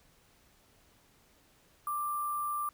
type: tone with sample-and-hold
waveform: sine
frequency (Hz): 1181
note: D6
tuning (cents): +9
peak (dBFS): -31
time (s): 1.87-2.69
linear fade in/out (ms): 2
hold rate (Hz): 11025
effects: pink hiss -65 dBFS RMS until 2.73 s